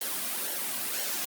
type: noise with flanger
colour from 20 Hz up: white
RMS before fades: -32 dBFS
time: 0.01-1.25 s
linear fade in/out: 5 ms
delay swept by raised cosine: 0.8 to 2.3 ms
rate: 2 Hz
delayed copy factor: -0.6
effects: high-pass 200 Hz 12 dB/octave + Opus 32 kbps